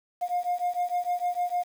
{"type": "beating tone pair", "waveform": "sine", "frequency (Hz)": [708, 714.6], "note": ["F5", "F5"], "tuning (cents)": [23, 40], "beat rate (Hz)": 6.6, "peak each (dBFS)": -27, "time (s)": [0.21, 1.64], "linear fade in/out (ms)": 20, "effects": ["tanh soft clip ceiling -21 dBFS", "8-bit"]}